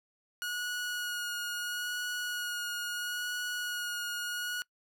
sawtooth tone with vibrato, 1449 Hz, F#6, 37 cents flat, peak -30 dBFS, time 0.42-4.62 s, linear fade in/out 0 ms, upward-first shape sine, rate 0.75 Hz, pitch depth 15 cents each way, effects noise-tail reverb RT60 0.1 s tail -23 dB re dry

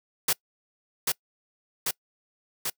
white noise with echo, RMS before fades -23 dBFS, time 0.28-0.33 s, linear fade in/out 5 ms, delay 790 ms, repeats 3, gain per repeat -2 dB, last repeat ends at 2.7 s, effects noise-tail reverb RT60 0.1 s tail -25 dB re dry + high-pass 100 Hz 12 dB/octave

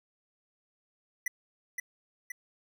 square tone with echo, 1975.5 Hz, B6, in tune, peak -29 dBFS, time 1.26-1.28 s, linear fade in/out 5 ms, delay 520 ms, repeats 2, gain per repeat -4 dB, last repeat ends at 2.32 s, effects none

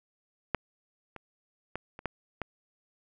clicks, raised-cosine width 0.5 ms, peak -11 / -27 / -19 / -28 / -16 / -18 dBFS, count 6, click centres 0.547 / 1.163 / 1.756 / 1.991 / 2.057 / 2.417 s, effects none

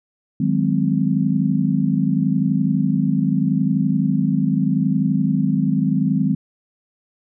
sine chord, Ab dominant seventh, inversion second, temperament just, 155.74 / 186.89 / 207.7 / 259.6 Hz, Eb3 / Gb3 / Ab3 / C4, +2 / +18 / 0 / -13 cents, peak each -21 dBFS, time 0.4-6.35 s, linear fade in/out 5 ms, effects none

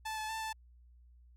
sawtooth tone with pitch steps, 875 / 865 / 886 / 879 Hz, A5 / A5 / A5 / A5, -10 / -30 / +12 / -2 cents, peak -33 dBFS, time 0.05-0.53 s, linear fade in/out 10 ms, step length 120 ms, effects added 60 Hz sine -57 dBFS peak until 1.36 s + low-pass 12000 Hz 12 dB/octave

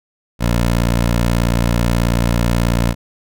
15% pulse tone, 58.4 Hz, A#1, 4 cents sharp, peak -7 dBFS, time 0.39-2.95 s, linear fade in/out 50 ms, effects none

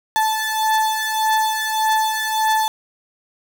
35% pulse beating tone pair, 873 / 874.7 Hz, A5 / A5, -14 / -10 cents, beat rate 1.7 Hz, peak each -17 / -20 dBFS, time 0.16-2.68 s, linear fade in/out 0 ms, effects none

